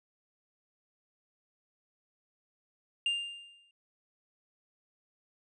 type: tone with exponential decay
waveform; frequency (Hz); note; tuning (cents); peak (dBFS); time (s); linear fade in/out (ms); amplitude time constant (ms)
triangle; 2800; F7; +4; -24; 3.06-3.71; 2; 140
effects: resampled to 24000 Hz